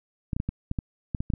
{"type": "clicks", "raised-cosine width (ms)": 5, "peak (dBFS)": -15, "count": 10, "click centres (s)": [0.332, 0.365, 0.401, 0.49, 0.714, 0.788, 1.148, 1.205, 1.302, 1.337], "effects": []}